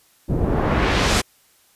pink noise with low-pass filter sweep, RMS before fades -19 dBFS, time 0.28-1.22 s, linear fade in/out 20 ms, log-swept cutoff 290 to 9400 Hz, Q 0.86, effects white hiss -57 dBFS RMS until 1.75 s + resampled to 32000 Hz

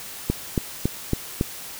click train, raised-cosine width 3 ms, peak -7 dBFS, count 5, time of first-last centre 0.3-1.411 s, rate 3.6 Hz, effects white hiss -37 dBFS RMS until 1.79 s

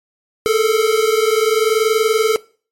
square tone pair together, 430.6 / 451.2 Hz, A4 / A4, -37 / +44 cents, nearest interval minor second, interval 81 cents, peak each -16 dBFS, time 0.46-2.36 s, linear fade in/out 0 ms, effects noise-tail reverb RT60 0.4 s tail -21 dB re dry + MP3 64 kbps

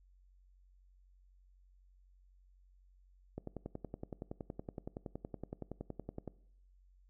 click train, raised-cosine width 2 ms, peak -28 dBFS, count 32, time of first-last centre 3.38-6.277 s, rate 10.7 Hz, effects noise-tail reverb RT60 0.7 s tail -21 dB re dry + added 46 Hz sine -62 dBFS peak until 7.09 s

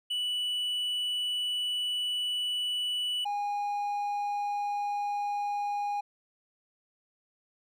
triangle tone pair in turn, 2960 / 818.9 Hz, F#7 / G#5, 0 / -25 cents, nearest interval octave + minor seventh, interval 2225 cents, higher first, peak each -27 dBFS, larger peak neither, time 0.1-3.25 / 3.25-6.01 s, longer first, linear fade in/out 10 ms, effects none

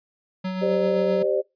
square tone with tremolo, 186.5 Hz, F#3, 14 cents sharp, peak -25 dBFS, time 0.44-1.23 s, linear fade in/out 10 ms, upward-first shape sine, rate 7.7 Hz, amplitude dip 30%
sine chord, G suspended fourth, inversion none, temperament equal with one note detuned, 392 / 523.3 / 599 Hz, G4 / C5 / D5, 0 / 0 / +34 cents, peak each -24 dBFS, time 0.61-1.42 s, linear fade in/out 20 ms
effects noise-tail reverb RT60 0.2 s tail -21 dB re dry + resampled to 11025 Hz

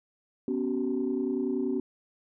sine chord, B suspended second, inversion none, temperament equal with one note detuned, 246.9 / 277.2 / 378.4 Hz, B3 / C#4 / F#4, 0 / 0 / +39 cents, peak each -30 dBFS, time 0.48-1.8 s, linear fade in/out 2 ms, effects tanh soft clip ceiling -19 dBFS

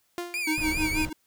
sawtooth tone with exponential decay, 349.2 Hz, F4, in tune, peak -24 dBFS, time 0.18-0.58 s, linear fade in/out 0 ms, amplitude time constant 86 ms
40% pulse tone with vibrato, 2349 Hz, D7, in tune, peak -27 dBFS, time 0.34-1.05 s, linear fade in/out 0 ms, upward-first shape triangle, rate 4.9 Hz, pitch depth 120 cents each way
square tone with tremolo, 311.1 Hz, D#4, in tune, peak -25 dBFS, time 0.47-1.13 s, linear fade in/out 5 ms, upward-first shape sine, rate 6.1 Hz, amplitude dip 90%
brown noise, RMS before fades -33 dBFS, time 0.57-1.1 s, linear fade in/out 10 ms
effects white hiss -69 dBFS RMS until 1.26 s

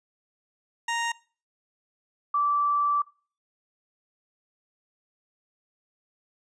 20% pulse / sine tone pair in turn, 932.3 / 1163 Hz, A#5 / D6, 0 / -17 cents, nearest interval major third, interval 383 cents, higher second, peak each -21 dBFS, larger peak neither, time 0.88-1.12 / 2.34-3.02 s, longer second, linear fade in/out 5 ms, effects noise-tail reverb RT60 0.4 s tail -22 dB re dry + resampled to 22050 Hz

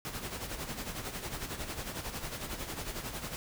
pink noise with tremolo, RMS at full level -37 dBFS, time 0.05-3.36 s, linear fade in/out 0 ms, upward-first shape sine, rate 11 Hz, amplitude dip 60%, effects none

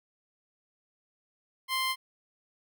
15% pulse tone, 1046.5 Hz, C6, in tune, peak -21 dBFS, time 1.68-1.96 s, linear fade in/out 50 ms, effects none

